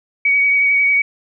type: tone with vibrato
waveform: sine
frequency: 2256 Hz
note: C#7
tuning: 30 cents sharp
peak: -11 dBFS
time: 0.25-1.02 s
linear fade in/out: 5 ms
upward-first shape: sine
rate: 11 Hz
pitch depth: 18 cents each way
effects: none